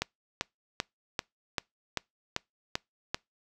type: click train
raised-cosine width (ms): 0.2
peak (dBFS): -11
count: 9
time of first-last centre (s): 0.02-3.145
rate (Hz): 2.56
effects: noise-tail reverb RT60 0.2 s tail -26 dB re dry